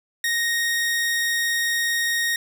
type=tone; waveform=sawtooth; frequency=1864.7 Hz; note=A#6; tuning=in tune; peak=-17 dBFS; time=0.24-2.36 s; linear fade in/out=2 ms; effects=none